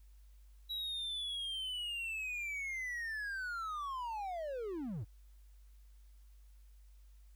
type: linear sweep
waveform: triangle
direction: down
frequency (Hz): 3900 to 83.9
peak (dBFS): -36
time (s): 0.69-5.05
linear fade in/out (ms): 20
effects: added 50 Hz sine -56 dBFS peak until 7.35 s + white hiss -75 dBFS RMS until 7.35 s